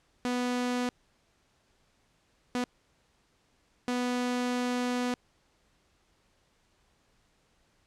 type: tone bursts at uneven times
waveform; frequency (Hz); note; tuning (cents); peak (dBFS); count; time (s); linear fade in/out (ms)
sawtooth; 246.9; B3; 0; -24; 3; 0.25-0.89 / 2.55-2.64 / 3.88-5.14; 0
effects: pink hiss -69 dBFS RMS until 7.86 s + low-pass 8000 Hz 12 dB/octave